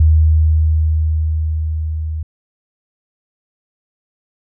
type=tone with level ramp; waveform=sine; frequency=78.5 Hz; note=D#2; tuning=16 cents sharp; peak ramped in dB=-6 to -19 dBFS; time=0-2.23 s; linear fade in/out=5 ms; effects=none